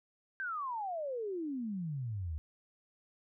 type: exponential sweep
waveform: sine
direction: down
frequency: 1600 to 72.9 Hz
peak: -35 dBFS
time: 0.4-2.38 s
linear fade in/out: 0 ms
effects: none